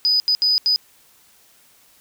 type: tone bursts at uneven times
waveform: sine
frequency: 4978 Hz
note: D#8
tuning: in tune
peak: -13 dBFS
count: 4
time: 0.05-0.2 / 0.28-0.35 / 0.42-0.58 / 0.66-0.76 s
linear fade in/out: 0 ms
effects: tanh soft clip ceiling -10 dBFS + white hiss -54 dBFS RMS until 2 s